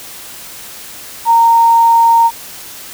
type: tone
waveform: sine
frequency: 923 Hz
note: A#5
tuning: 17 cents flat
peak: -5 dBFS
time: 1.25-2.31 s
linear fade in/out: 50 ms
effects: white hiss -31 dBFS RMS until 2.93 s